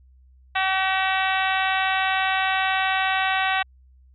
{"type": "harmonic tone", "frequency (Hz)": 380.7, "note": "F#4", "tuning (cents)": 49, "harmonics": [2, 3, 4, 5, 6, 7, 8, 9, 10], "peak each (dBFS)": [-24, -29, -27, -27, -32, -29, -35, -35, -35], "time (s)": [0.55, 3.63], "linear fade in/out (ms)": 10, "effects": ["added 64 Hz sine -50 dBFS peak until 4.14 s"]}